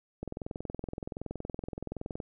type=click train; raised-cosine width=2 ms; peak=-23 dBFS; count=43; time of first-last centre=0.23-2.202 s; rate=21.3 Hz; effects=none